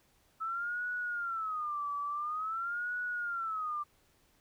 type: tone with vibrato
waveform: sine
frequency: 1300 Hz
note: E6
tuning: 24 cents flat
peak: -33 dBFS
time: 0.4-3.84 s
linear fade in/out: 20 ms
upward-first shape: sine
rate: 0.48 Hz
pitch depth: 210 cents each way
effects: pink hiss -69 dBFS RMS until 4.4 s